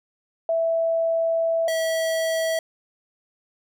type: tone pair in turn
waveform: sine / square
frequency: 659.3 / 649.8 Hz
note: E5 / E5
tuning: 0 / -25 cents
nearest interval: unison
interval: 25 cents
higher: first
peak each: -19 / -22 dBFS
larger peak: first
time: 0.49-1.68 / 1.68-2.59 s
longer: first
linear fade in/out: 2 ms
effects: none